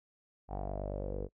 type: tone with low-pass filter sweep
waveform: sawtooth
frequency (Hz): 49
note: G1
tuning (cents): 0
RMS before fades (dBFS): -38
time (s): 0.48-1.29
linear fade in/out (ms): 50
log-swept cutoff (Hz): 780 to 460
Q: 6.5
effects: noise-tail reverb RT60 0.1 s tail -25 dB re dry